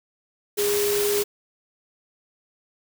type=tone in noise; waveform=sine; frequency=410.8 Hz; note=G#4; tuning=19 cents flat; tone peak=-21 dBFS; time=0.57-1.24 s; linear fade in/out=20 ms; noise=white; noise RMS=-27 dBFS; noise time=0.57-1.24 s; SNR=+3 dB; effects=none